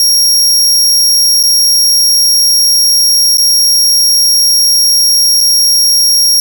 sawtooth tone with dropouts, 5588 Hz, F8, in tune, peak -3 dBFS, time 0-6.4 s, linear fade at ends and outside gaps 1 ms, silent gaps 1.429-1.436 / 3.372-3.382 / 5.406-5.41 s, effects none

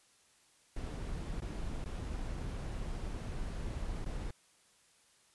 brown noise with dropouts, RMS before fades -39 dBFS, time 0.76-4.31 s, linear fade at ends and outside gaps 5 ms, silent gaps 1.405-1.418 / 1.844-1.857 / 4.047-4.059 s, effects white hiss -67 dBFS RMS until 5.34 s + resampled to 24000 Hz

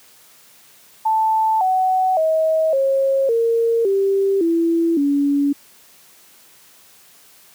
sine tone with pitch steps, 880 / 748.6 / 636.8 / 541.7 / 460.8 / 392 / 333.5 / 283.7 Hz, A5 / F#5 / D#5 / C#5 / A#4 / G4 / E4 / C#4, 0 / +20 / +40 / -40 / -20 / 0 / +20 / +40 cents, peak -14 dBFS, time 1.05-5.53 s, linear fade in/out 10 ms, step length 560 ms, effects white hiss -49 dBFS RMS until 7.54 s + high-pass 100 Hz 12 dB/octave

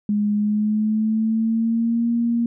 sine tone with pitch glide, 207.7 to 234.5 Hz, G#3 to A#3, 0 to +11 cents, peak -17 dBFS, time 0.09-2.46 s, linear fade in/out 2 ms, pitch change +211 cents, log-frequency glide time 0.35-2.09 s, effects none

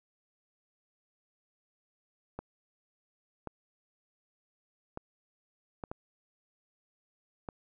clicks, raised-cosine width 1 ms, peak -24 dBFS, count 6, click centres 2.39 / 3.473 / 4.974 / 5.838 / 5.915 / 7.488 s, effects none

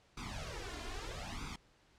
pink noise with flanger, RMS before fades -43 dBFS, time 0.17-1.56 s, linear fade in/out 5 ms, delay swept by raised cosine 0.82 to 2.92 ms, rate 0.78 Hz, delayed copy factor +0.95, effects pink hiss -68 dBFS RMS until 1.98 s + low-pass 6000 Hz 12 dB/octave

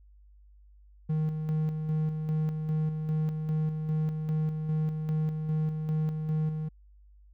triangle tone with tremolo, 155.56 Hz, D#3, in tune, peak -23 dBFS, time 1.09-6.69 s, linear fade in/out 10 ms, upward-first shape square, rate 2.5 Hz, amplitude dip 45%, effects added 50 Hz sine -53 dBFS peak until 7.33 s

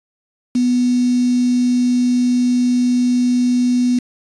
sine tone with quantisation, 246.9 Hz, B3, in tune, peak -12 dBFS, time 0.55-3.99 s, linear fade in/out 5 ms, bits 5, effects resampled to 22050 Hz

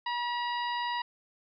harmonic tone with a mistuned harmonic, 963 Hz, B5, 44 cents flat, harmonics 1 / 2 / 3 / 4 / 5, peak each -31 / -37 / -41 / -43 / -45 dBFS, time 0.06-1.02 s, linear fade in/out 5 ms, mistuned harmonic 3, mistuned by -22 cents, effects none

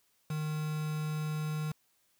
triangle tone with quantisation, 153.7 Hz, D#3, 21 cents flat, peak -30 dBFS, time 0.3-1.72 s, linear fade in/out 5 ms, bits 7, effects white hiss -72 dBFS RMS until 2.19 s

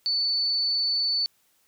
sine tone, 4488 Hz, C#8, 21 cents sharp, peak -22 dBFS, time 0.06-1.26 s, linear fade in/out 0 ms, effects white hiss -66 dBFS RMS until 1.67 s

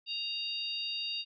harmonic tone, 932.3 Hz, A#5, in tune, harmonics 3 / 4 / 5, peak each -37 / -38 / -39 dBFS, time 0.06-1.25 s, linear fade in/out 50 ms, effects none

